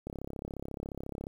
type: click train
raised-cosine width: 2 ms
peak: -25 dBFS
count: 42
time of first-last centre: 0.07-1.269 s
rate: 34.2 Hz
effects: 9-bit